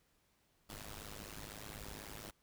pink noise with amplitude modulation, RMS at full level -45 dBFS, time 0.69-2.31 s, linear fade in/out 10 ms, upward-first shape sine, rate 104 Hz, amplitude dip 100%, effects pink hiss -75 dBFS RMS until 2.42 s

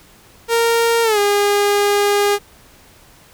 sawtooth tone with pitch glide, 463.2 to 407.9 Hz, A#4 to G#4, -11 to -31 cents, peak -9 dBFS, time 0.48-2.39 s, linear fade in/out 50 ms, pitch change -220 cents, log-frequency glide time 1.03-1.19 s, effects pink hiss -47 dBFS RMS until 3.33 s

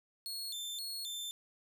sawtooth tone with vibrato, 3922 Hz, B7, 13 cents flat, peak -36 dBFS, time 0.26-1.31 s, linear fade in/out 0 ms, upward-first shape square, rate 1.9 Hz, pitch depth 170 cents each way, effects none

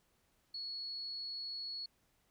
sine tone, 4367 Hz, C#8, 27 cents flat, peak -40 dBFS, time 0.54-1.86 s, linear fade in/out 5 ms, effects pink hiss -75 dBFS RMS until 2.3 s

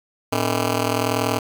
10% pulse ring-modulated tone, 181.7 Hz, F#3, 31 cents flat, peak -8 dBFS, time 0.32-1.39 s, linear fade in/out 5 ms, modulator 70.5 Hz, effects 7-bit

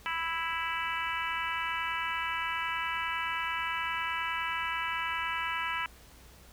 harmonic tone, 329.6 Hz, E4, in tune, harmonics 3 / 4 / 5 / 6 / 7 / 8 / 9, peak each -36 / -37 / -38 / -39 / -39 / -40 / -41 dBFS, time 0.06-5.86 s, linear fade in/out 0 ms, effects added 60 Hz sine -56 dBFS peak until 6.52 s + pink hiss -56 dBFS RMS until 6.52 s

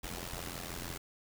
pink noise with amplitude modulation, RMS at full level -38 dBFS, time 0.03-0.98 s, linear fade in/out 10 ms, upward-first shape sine, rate 86.2 Hz, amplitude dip 85%, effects none

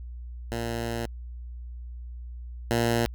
10% pulse tone pair in turn, 116.54 / 117.19 Hz, A#2 / A#2, 0 / +10 cents, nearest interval unison, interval 10 cents, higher second, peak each -21 / -14 dBFS, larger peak second, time 0.52-1.06 / 2.71-3.06 s, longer first, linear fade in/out 0 ms, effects added 60 Hz sine -36 dBFS peak until 3.14 s

